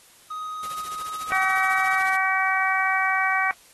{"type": "tone with pitch glide", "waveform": "triangle", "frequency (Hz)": [1253, 1272.7], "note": ["D#6", "D#6"], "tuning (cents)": [12, 39], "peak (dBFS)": -28, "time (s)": [0.3, 1.99], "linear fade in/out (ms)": 10, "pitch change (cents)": 27, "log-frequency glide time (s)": [0.91, 1.5]}
{"type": "noise with tremolo", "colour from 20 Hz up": "white", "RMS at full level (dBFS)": -37, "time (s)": [0.63, 2.16], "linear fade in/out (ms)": 0, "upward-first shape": "sine", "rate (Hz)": 14, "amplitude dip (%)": 75}
{"type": "harmonic tone", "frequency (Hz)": 380.6, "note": "F#4", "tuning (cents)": 49, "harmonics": [2, 3, 4, 5, 6], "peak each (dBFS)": [-26, -26, -26, -26, -26], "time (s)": [1.32, 3.51], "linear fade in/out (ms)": 0}
{"effects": ["white hiss -53 dBFS RMS until 3.73 s", "AAC 32 kbps"]}